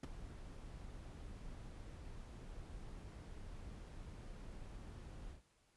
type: noise with ADSR envelope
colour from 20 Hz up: brown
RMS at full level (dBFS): -38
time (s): 0.03-5.42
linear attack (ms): 5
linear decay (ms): 19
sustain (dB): -13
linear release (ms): 110
effects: pink hiss -75 dBFS RMS until 5.76 s + resampled to 24000 Hz